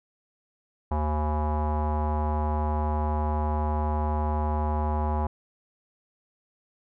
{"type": "tone with low-pass filter", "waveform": "square", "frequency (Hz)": 76, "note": "D#2", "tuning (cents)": -40, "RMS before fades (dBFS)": -26, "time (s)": [0.91, 5.27], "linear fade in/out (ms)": 5, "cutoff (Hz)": 910, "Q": 6.1, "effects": []}